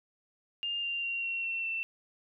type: tone with pitch steps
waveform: sine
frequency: 2809 / 2783 / 2758 / 2732 / 2707 / 2682 Hz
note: F7 / F7 / F7 / F7 / E7 / E7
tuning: +9 / -7 / -22 / -39 / +45 / +29 cents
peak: -31 dBFS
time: 0.63-1.83 s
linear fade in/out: 0 ms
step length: 200 ms
effects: none